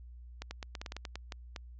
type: clicks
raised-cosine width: 0.2 ms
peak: -23 dBFS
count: 12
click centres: 0.42 / 0.51 / 0.628 / 0.752 / 0.815 / 0.862 / 0.921 / 0.966 / 1.052 / 1.156 / 1.322 / 1.562 s
effects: added 60 Hz sine -47 dBFS peak until 1.79 s + resampled to 16000 Hz